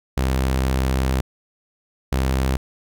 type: tone pair in turn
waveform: sawtooth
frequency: 65.41 / 65.69 Hz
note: C2 / C2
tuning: 0 / +7 cents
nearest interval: unison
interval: 7 cents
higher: second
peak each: -14 dBFS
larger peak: neither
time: 0.17-1.21 / 2.12-2.57 s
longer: first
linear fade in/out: 5 ms
effects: none